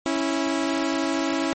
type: tone pair together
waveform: sawtooth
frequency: 275.9 / 328.1 Hz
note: C#4 / E4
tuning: -8 / -8 cents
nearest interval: minor third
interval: 300 cents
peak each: -21 dBFS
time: 0.06-1.53 s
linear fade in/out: 0 ms
effects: MP3 32 kbps